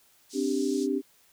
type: band-pass noise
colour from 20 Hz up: pink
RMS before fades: -44 dBFS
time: 0.29-0.88 s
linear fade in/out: 50 ms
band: 4400 to 8400 Hz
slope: 24 dB/octave
type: chord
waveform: sine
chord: C suspended second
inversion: none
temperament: just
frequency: 261.6 / 294.3 / 392.4 Hz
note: C4 / D4 / G4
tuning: 0 / +4 / +2 cents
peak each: -29 dBFS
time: 0.33-1.02 s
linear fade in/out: 50 ms
effects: white hiss -62 dBFS RMS until 1.32 s